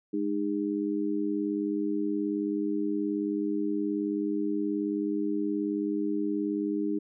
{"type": "tone with amplitude modulation", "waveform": "sine", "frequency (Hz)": 306.7, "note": "D#4", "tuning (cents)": -25, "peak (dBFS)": -22, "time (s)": [0.13, 6.99], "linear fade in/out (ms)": 10, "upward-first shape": "sine", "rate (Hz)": 98.8, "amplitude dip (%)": 100, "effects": []}